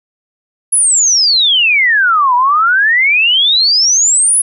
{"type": "exponential two-way sweep", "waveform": "sine", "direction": "down then up", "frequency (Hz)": [10700, 956, 10700], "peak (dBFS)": -7, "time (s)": [0.72, 4.42], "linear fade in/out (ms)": 10, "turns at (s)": 2.35, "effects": []}